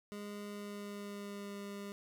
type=tone with pitch glide; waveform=25% pulse; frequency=205.7 to 201.5 Hz; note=G#3 to G3; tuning=-16 to +48 cents; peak=-39 dBFS; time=0.12-1.92 s; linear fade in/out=0 ms; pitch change=-36 cents; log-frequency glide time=0.45-1.56 s; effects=none